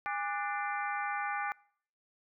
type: harmonic tone with a mistuned harmonic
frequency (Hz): 295.6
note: D4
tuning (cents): +11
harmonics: 3 / 4 / 5 / 6 / 7 / 8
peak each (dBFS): -36 / -38 / -40 / -42 / -43 / -44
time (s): 0.06-1.52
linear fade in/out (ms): 0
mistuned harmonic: 3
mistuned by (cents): -140
effects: noise-tail reverb RT60 0.6 s tail -25 dB re dry